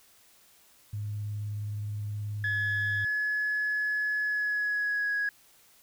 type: tone with vibrato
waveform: sine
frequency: 104.3 Hz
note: G#2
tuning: 8 cents sharp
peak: -31 dBFS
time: 0.93-3.05 s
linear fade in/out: 5 ms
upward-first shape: sine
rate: 19 Hz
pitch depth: 19 cents each way
type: tone with pitch glide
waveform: sine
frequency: 1700 to 1663.1 Hz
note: G#6 to G#6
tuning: +40 to +2 cents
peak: -25 dBFS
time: 2.44-5.29 s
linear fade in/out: 2 ms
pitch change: -38 cents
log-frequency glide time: 4.23-5.14 s
effects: tanh soft clip ceiling -23 dBFS + white hiss -60 dBFS RMS until 5.82 s